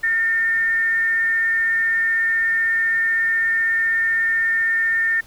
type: tone with frequency modulation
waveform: sine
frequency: 1808 Hz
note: A6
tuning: 47 cents sharp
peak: -16 dBFS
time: 0.03-5.21 s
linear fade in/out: 10 ms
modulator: 394 Hz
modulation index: 0.23
effects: pink hiss -48 dBFS RMS until 5.26 s